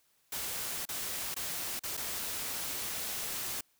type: noise with dropouts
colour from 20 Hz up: white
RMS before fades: -37 dBFS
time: 0.32-3.61 s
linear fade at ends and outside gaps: 5 ms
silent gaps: 0.854-0.888 / 1.344-1.363 / 1.794-1.835 / 1.969-1.974 s
effects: white hiss -71 dBFS RMS until 3.79 s

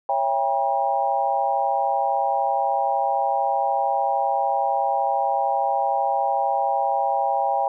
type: chord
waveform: sine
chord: C# diminished seventh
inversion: none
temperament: just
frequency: 554.4 / 665.2 / 798.3 / 957.9 Hz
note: C#5 / E5 / G5 / Bb5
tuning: 0 / +16 / +31 / +47 cents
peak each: -27 / -27 / -21 / -27 dBFS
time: 0.09-7.68 s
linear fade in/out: 2 ms
effects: none

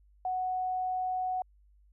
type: tone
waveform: sine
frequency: 740 Hz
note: F#5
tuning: in tune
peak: -29 dBFS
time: 0.25-1.42 s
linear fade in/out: 2 ms
effects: added 50 Hz sine -59 dBFS peak until 1.92 s

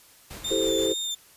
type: noise with tremolo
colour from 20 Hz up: pink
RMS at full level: -39 dBFS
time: 0.3-0.93 s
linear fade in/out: 10 ms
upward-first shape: sine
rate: 6.2 Hz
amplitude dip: 40%
type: tone with vibrato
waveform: 30% pulse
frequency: 3600 Hz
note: A7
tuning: 39 cents sharp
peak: -25 dBFS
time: 0.44-1.15 s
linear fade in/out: 10 ms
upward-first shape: sine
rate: 2.3 Hz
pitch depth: 26 cents each way
type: chord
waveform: sine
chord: A minor seventh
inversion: second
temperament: equal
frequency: 329.6 / 392 / 440 / 523.3 Hz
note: E4 / G4 / A4 / C5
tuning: 0 / 0 / 0 / 0 cents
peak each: -28 dBFS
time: 0.5-0.94 s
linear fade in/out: 20 ms
effects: white hiss -54 dBFS RMS until 1.36 s + resampled to 32000 Hz

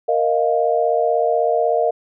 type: chord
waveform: sine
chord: Bb suspended fourth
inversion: none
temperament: equal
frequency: 466.2 / 622.3 / 698.5 Hz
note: Bb4 / Eb5 / F5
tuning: 0 / 0 / 0 cents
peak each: -19 dBFS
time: 0.08-1.91 s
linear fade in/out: 10 ms
effects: none

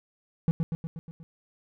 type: tone with echo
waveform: triangle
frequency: 164 Hz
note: E3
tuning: 9 cents flat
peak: -17 dBFS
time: 0.48-0.51 s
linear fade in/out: 0 ms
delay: 120 ms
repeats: 6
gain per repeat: -4 dB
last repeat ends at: 1.23 s
effects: none

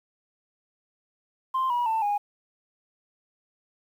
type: tone with pitch steps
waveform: sine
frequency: 1046.5 / 965.2 / 890.2 / 821.1 Hz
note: C6 / B5 / A5 / G#5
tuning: 0 / -40 / +20 / -20 cents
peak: -21 dBFS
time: 1.54-2.18 s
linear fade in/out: 10 ms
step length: 160 ms
effects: tanh soft clip ceiling -20 dBFS + 9-bit

